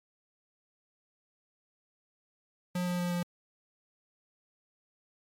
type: tone with pitch steps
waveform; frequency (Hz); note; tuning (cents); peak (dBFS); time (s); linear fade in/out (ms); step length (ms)
square; 178.9 / 177.66 / 176.44 / 175.22; F3 / F3 / F3 / F3; +42 / +30 / +18 / +6; -30; 2.75-3.23; 5; 120
effects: MP3 64 kbps